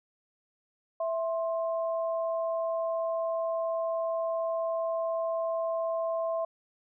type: tone pair together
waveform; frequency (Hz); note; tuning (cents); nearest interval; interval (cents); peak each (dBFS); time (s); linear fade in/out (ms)
sine; 659.3 / 1055.1; E5 / C6; 0 / +14; minor sixth; 814; -28 / -37; 1-6.45; 5
effects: none